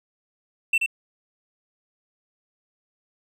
triangle tone with echo, 2685 Hz, E7, 31 cents sharp, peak -15 dBFS, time 0.73-0.78 s, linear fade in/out 5 ms, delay 82 ms, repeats 1, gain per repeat -4 dB, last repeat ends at 0.862 s, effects none

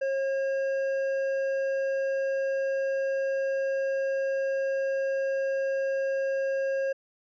sine tone with hard clipping, 541 Hz, C#5, 42 cents flat, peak -27 dBFS, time 0.01-6.93 s, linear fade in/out 10 ms, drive 7 dB, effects resampled to 16000 Hz

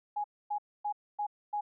sine tone bursts, 830.6 Hz, G#5, in tune, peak -30 dBFS, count 5, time 0.16-1.61 s, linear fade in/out 10 ms, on 82 ms, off 260 ms, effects none

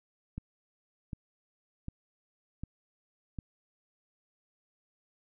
click train, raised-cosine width 5 ms, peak -25 dBFS, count 5, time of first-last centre 0.38-3.388 s, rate 1.33 Hz, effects none

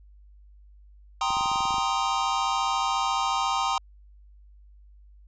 square chord, C minor seventh, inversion second, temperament equal, 784 / 932.3 / 1046.5 / 1244.5 Hz, G5 / Bb5 / C6 / Eb6, 0 / 0 / 0 / 0 cents, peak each -30 dBFS, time 1.21-3.78 s, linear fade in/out 2 ms
clicks, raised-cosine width 3 ms, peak -28 dBFS, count 11, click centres 1.305 / 1.369 / 1.409 / 1.458 / 1.516 / 1.558 / 1.606 / 1.654 / 1.707 / 1.742 / 1.783 s
effects added 50 Hz sine -49 dBFS peak until 5.27 s + resampled to 16000 Hz

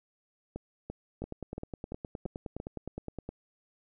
two click trains, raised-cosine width 2 ms, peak -24 / -24 dBFS, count 21 / 7, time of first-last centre 1.22-3.29 / 0.56-2.601 s, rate 9.66 / 2.94 Hz, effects none

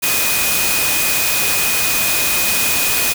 sine tone in noise, 2489 Hz, D#7, in tune, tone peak -21 dBFS, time 0.02-3.14 s, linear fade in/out 20 ms, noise white, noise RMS -17 dBFS, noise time 0.02-3.14 s, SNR -7 dB, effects none

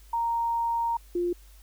sine tone pair in turn, 930 / 350.5 Hz, A#5 / F4, -4 / +6 cents, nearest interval octave + perfect fourth, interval 1690 cents, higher first, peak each -24 dBFS, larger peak neither, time 0.13-0.97 / 1.15-1.33 s, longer first, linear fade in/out 5 ms, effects added 50 Hz sine -49 dBFS peak until 1.62 s + white hiss -59 dBFS RMS until 1.62 s

